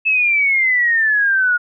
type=exponential sweep; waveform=sine; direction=down; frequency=2625 to 1430 Hz; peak=-12 dBFS; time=0.05-1.58 s; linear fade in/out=20 ms; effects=none